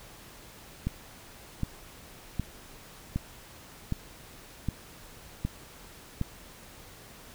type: click train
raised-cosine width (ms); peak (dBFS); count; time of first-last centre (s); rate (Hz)
5; -16; 8; 0.87-6.214; 1.31
effects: pink hiss -50 dBFS RMS until 7.34 s